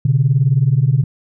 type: beating tone pair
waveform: sine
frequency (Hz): 124.6 / 143.6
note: B2 / D3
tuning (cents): +16 / -39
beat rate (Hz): 19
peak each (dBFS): -13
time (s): 0.05-1.04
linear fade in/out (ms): 5
effects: tanh soft clip ceiling -3 dBFS